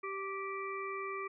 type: harmonic tone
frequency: 390 Hz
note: G4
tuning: 9 cents flat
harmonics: 1 / 3 / 5 / 6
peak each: -41 / -40 / -48 / -45 dBFS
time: 0.03-1.28 s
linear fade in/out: 10 ms
effects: none